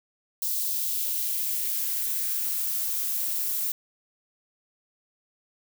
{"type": "noise with high-pass filter sweep", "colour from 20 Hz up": "violet", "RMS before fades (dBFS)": -28, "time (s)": [0.42, 3.72], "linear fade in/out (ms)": 2, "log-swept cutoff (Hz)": [4300, 520], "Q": 1.4, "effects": []}